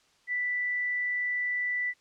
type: tone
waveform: sine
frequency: 1975.5 Hz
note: B6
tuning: in tune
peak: -27 dBFS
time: 0.27-1.94 s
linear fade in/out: 50 ms
effects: white hiss -65 dBFS RMS until 2 s + low-pass 6000 Hz 12 dB/octave